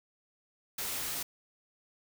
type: noise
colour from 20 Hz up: white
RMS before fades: -36 dBFS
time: 0.78-1.23 s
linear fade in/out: 5 ms
effects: none